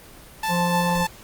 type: tone with tremolo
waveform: sawtooth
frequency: 880 Hz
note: A5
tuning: in tune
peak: -18 dBFS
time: 0.43-1.07 s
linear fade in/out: 5 ms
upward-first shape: triangle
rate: 3.5 Hz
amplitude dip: 25%
type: harmonic tone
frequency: 174.61 Hz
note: F3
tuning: in tune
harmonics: 1 / 3 / 5 / 6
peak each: -22 / -27 / -29 / -30 dBFS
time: 0.48-1.07 s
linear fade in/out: 50 ms
effects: pink hiss -45 dBFS RMS until 1.23 s + Opus 24 kbps